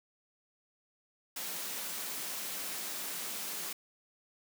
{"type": "high-pass noise", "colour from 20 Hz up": "white", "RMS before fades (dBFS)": -39, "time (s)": [1.36, 3.73], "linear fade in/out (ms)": 5, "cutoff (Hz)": 150, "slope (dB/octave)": 96, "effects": []}